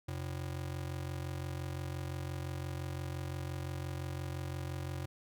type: ring-modulated tone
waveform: square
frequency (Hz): 110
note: A2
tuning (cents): 0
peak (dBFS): -35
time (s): 0.08-5.06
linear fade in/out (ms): 5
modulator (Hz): 22.9
effects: none